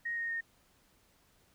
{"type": "tone with pitch steps", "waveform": "sine", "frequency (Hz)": [1871, 1855.9, 1841], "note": ["A#6", "A#6", "A#6"], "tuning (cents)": [6, -8, -22], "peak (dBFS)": -33, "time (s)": [0.05, 0.41], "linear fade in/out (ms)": 10, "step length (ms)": 120, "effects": ["pink hiss -68 dBFS RMS until 1.54 s"]}